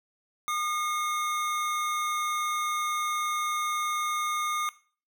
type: tone pair together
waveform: square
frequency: 1219.3 / 2158 Hz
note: D#6 / C#7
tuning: -35 / -47 cents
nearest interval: minor seventh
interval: 988 cents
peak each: -29 / -36 dBFS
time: 0.48-4.69 s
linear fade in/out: 0 ms
effects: noise-tail reverb RT60 0.4 s tail -17 dB re dry